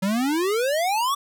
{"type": "exponential sweep", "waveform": "square", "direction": "up", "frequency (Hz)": [185, 1171], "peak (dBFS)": -21, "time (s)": [0.02, 1.15], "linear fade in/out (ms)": 10, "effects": []}